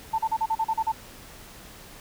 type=tone bursts; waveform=sine; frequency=890 Hz; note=A5; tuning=20 cents sharp; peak=-21 dBFS; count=9; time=0.13-0.921 s; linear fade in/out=10 ms; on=55 ms; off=37 ms; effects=pink hiss -46 dBFS RMS until 2 s